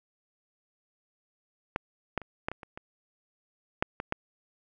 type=clicks; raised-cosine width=0.5 ms; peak=-13 / -13 / -28 / -14 / -21 / -28 / -25 / -9 / -18 / -13 dBFS; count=10; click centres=1.761 / 2.177 / 2.217 / 2.485 / 2.516 / 2.632 / 2.775 / 3.825 / 4.001 / 4.124 s; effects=none